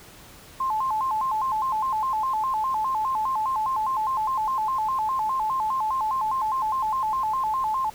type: tone with vibrato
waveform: sine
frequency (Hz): 956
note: A#5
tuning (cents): +43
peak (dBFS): -22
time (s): 0.6-7.9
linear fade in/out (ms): 5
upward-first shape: square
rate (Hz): 4.9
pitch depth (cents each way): 170
effects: pink hiss -47 dBFS RMS until 7.94 s